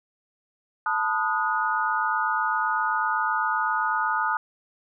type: chord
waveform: sine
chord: B dominant seventh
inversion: third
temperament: equal with one note detuned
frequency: 880 / 987.8 / 1244.5 / 1454.6 Hz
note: A5 / B5 / D#6 / F#6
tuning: 0 / 0 / 0 / -30 cents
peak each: -27 / -32 / -26 / -27 dBFS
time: 0.86-4.37 s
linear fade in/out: 2 ms
effects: none